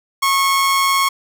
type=tone with amplitude modulation; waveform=sawtooth; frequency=1094 Hz; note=C#6; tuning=23 cents flat; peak=-8 dBFS; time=0.22-1.09 s; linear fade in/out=10 ms; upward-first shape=sine; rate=178 Hz; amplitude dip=35%; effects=none